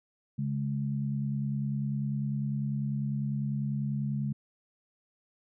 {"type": "tone pair together", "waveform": "sine", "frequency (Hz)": [139.84, 209.9], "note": ["C#3", "G#3"], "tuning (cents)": [16, 19], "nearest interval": "perfect fifth", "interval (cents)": 703, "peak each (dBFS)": [-30, -33], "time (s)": [0.38, 4.33], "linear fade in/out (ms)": 10, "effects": []}